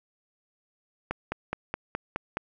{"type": "click train", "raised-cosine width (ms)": 0.5, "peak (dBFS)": -14, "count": 7, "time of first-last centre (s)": [1.11, 2.371], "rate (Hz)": 4.76, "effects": []}